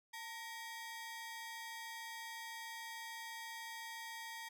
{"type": "ring-modulated tone", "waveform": "sawtooth", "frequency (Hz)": 1396.9, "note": "F6", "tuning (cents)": 0, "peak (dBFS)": -39, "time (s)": [0.13, 4.49], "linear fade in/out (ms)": 10, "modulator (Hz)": 490, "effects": []}